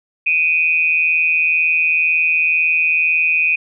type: tone with amplitude modulation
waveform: sine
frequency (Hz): 2489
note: D#7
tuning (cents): 0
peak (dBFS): -9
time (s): 0.26-3.56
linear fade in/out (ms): 10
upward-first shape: sine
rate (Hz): 162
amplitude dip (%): 75
effects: none